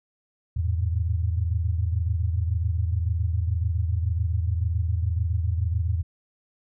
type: tone cluster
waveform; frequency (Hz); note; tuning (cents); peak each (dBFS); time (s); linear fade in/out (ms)
sine; 82.2 / 104.1 / 111.2; E2 / G#2 / A2; -4 / +5 / +19; -23 / -28 / -32; 0.56-6.03; 10
effects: none